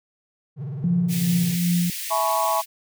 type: tone with vibrato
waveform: triangle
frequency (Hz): 138.9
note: C#3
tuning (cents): +4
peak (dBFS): -26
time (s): 0.56-1.58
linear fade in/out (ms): 50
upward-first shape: sine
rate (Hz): 19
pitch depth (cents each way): 240
type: tone with tremolo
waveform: sine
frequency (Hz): 174.61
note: F3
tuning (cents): 0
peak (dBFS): -17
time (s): 0.84-1.9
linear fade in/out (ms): 2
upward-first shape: sine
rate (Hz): 2.5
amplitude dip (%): 40
type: high-pass noise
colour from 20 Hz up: white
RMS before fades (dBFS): -31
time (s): 1.08-2.66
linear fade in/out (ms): 50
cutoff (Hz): 1800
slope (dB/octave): 48
type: chord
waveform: sine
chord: C# minor seventh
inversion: first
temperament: equal with one note detuned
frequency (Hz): 659.3 / 846.1 / 987.8 / 1108.7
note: E5 / G#5 / B5 / C#6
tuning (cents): 0 / +32 / 0 / 0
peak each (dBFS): -25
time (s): 2.1-2.62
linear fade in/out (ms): 20
effects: none